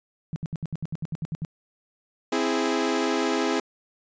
sine tone bursts, 159 Hz, D#3, 38 cents sharp, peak -26 dBFS, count 12, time 0.33-1.449 s, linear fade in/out 0 ms, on 30 ms, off 69 ms
sawtooth chord, C augmented, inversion none, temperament equal, 261.6 / 329.6 / 415.3 Hz, C4 / E4 / G#4, 0 / 0 / 0 cents, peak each -23 dBFS, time 2.32-3.6 s, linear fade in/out 5 ms
effects resampled to 16000 Hz

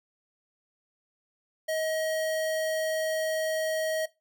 square tone, 633 Hz, D#5, 30 cents sharp, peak -28 dBFS, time 1.68-4.06 s, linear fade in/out 10 ms, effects noise-tail reverb RT60 0.2 s tail -17 dB re dry

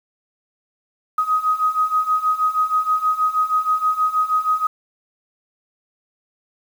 sine beating tone pair, 1253 / 1259.3 Hz, D#6 / D#6, +12 / +20 cents, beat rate 6.3 Hz, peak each -21 / -18 dBFS, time 1.18-4.67 s, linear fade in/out 5 ms, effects 7-bit

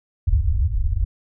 white low-pass noise, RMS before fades -19 dBFS, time 0.27-1.05 s, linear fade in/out 10 ms, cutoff 100 Hz, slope 96 dB/octave, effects none

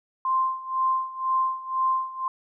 sine tone with tremolo, 1046.5 Hz, C6, in tune, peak -19 dBFS, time 0.25-2.28 s, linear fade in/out 2 ms, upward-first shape sine, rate 2 Hz, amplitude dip 85%, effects none

